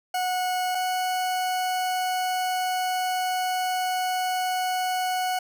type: tone pair in turn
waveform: 40% pulse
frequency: 733 / 737.2 Hz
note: F#5 / F#5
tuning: -16 / -7 cents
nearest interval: unison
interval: 9 cents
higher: second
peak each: -23 / -23 dBFS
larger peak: neither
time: 0.14-0.75 / 0.75-5.39 s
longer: second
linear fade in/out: 5 ms
effects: none